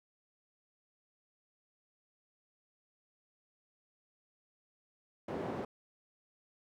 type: band-pass noise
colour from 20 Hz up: white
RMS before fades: -39 dBFS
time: 5.28-5.65 s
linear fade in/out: 5 ms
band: 130 to 560 Hz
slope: 12 dB/octave
effects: none